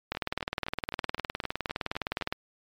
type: two click trains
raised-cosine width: 0.3 ms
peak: -13 / -22 dBFS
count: 44 / 9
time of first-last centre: 0.12-2.325 / 0.15-2.212 s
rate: 19.5 / 3.88 Hz
effects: MP3 96 kbps